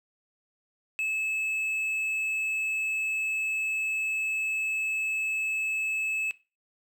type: tone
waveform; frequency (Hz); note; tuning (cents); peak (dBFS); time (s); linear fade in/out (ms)
triangle; 2600; E7; -24; -25; 0.99-6.31; 0
effects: noise-tail reverb RT60 0.3 s tail -18 dB re dry